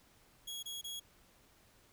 sawtooth tone bursts, 3322 Hz, G#7, in tune, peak -38 dBFS, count 3, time 0.47-1 s, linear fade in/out 10 ms, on 160 ms, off 25 ms, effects pink hiss -66 dBFS RMS until 1.92 s

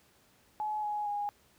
sine tone with pitch steps, 850 / 835.9 / 822 Hz, G#5 / G#5 / G#5, +40 / +11 / -18 cents, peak -31 dBFS, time 0.6-1.29 s, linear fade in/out 0 ms, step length 230 ms, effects pink hiss -65 dBFS RMS until 1.58 s + high-pass 60 Hz 12 dB/octave

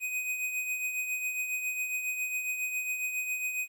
square tone with tremolo, 2500 Hz, D#7, 8 cents sharp, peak -29 dBFS, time 0-3.68 s, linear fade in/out 50 ms, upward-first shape triangle, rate 7.3 Hz, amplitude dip 55%, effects 11-bit

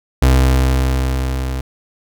35% pulse tone with level ramp, 65.1 Hz, C2, 8 cents flat, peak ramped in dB -6 to -18 dBFS, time 0.22-1.61 s, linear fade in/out 5 ms, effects none

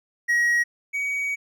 triangle tone pair in turn, 1900 / 2259 Hz, A#6 / C#7, +33 / +32 cents, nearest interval minor third, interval 299 cents, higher second, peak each -16 / -22 dBFS, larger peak first, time 0.28-0.64 / 0.93-1.36 s, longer second, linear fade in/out 20 ms, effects none

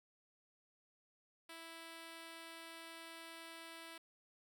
5% pulse tone, 329.6 Hz, E4, in tune, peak -39 dBFS, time 1.49-3.98 s, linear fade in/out 5 ms, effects none

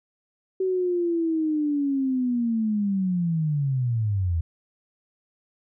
sine linear sweep, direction down, 380 to 79.5 Hz, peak -21 dBFS, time 0.6-4.41 s, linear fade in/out 5 ms, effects none

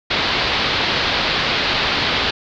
white low-pass noise, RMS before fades -19 dBFS, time 0.1-2.31 s, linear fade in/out 10 ms, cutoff 4500 Hz, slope 48 dB/octave, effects none

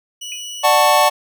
25% pulse tone, 2941 Hz, F#7, 11 cents flat, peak -24 dBFS, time 0.21-0.64 s, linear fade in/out 10 ms
sine tone with exponential decay, 2500 Hz, D#7, 8 cents sharp, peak -24 dBFS, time 0.32-0.44 s, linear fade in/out 1 ms, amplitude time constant 26 ms
square chord, D major seventh, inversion none, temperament equal with one note detuned, 593.8 / 740 / 880 / 1108.7 Hz, D5 / F#5 / A5 / C#6, +19 / 0 / 0 / 0 cents, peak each -17 dBFS, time 0.63-1.1 s, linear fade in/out 20 ms
effects none

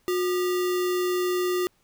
sine tone with sample-and-hold, 361.2 Hz, F#4, 42 cents flat, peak -22 dBFS, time 0.08-1.67 s, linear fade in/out 0 ms, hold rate 1575 Hz, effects pink hiss -66 dBFS RMS until 1.83 s

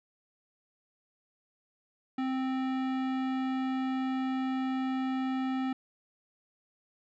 sine tone with hard clipping, 261.6 Hz, C4, in tune, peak -31 dBFS, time 2.18-5.73 s, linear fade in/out 5 ms, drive 17 dB, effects resampled to 16000 Hz

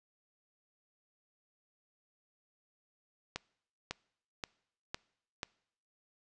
accelerating click train, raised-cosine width 0.2 ms, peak -19 dBFS, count 5, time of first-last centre 3.36-5.431 s, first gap 550 ms, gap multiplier 0.96, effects noise-tail reverb RT60 0.7 s tail -24 dB re dry + resampled to 22050 Hz

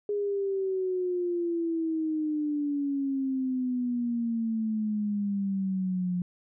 sine exponential sweep, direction down, 414 to 177.1 Hz, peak -26 dBFS, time 0.09-6.22 s, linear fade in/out 2 ms, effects none

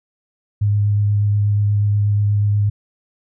sine tone with vibrato, 103.1 Hz, G#2, 12 cents flat, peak -13 dBFS, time 0.61-2.7 s, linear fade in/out 10 ms, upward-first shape sine, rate 8.3 Hz, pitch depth 12 cents each way, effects none

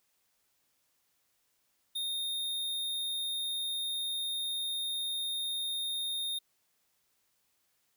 square tone, 3682 Hz, A#7, 22 cents flat, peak -33 dBFS, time 1.95-6.39 s, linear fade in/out 10 ms, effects white hiss -75 dBFS RMS until 7.96 s

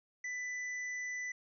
triangle tone with tanh clipping, 1990 Hz, B6, 13 cents sharp, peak -39 dBFS, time 0.24-1.32 s, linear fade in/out 5 ms, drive 16 dB, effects resampled to 16000 Hz

